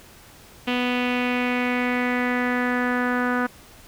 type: tone with low-pass filter sweep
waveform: sawtooth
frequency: 247.2 Hz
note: B3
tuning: 2 cents sharp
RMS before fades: -23 dBFS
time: 0.67-3.47 s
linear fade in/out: 10 ms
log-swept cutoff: 2900 to 1500 Hz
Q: 3.9
effects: pink hiss -48 dBFS RMS until 3.87 s